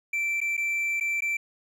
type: tone with dropouts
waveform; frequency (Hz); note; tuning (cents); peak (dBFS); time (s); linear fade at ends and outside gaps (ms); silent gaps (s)
triangle; 2339; D7; -8; -23; 0.13-1.37; 5; 0.405-0.413 / 0.569-0.576 / 1-1.008 / 1.207-1.22
effects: none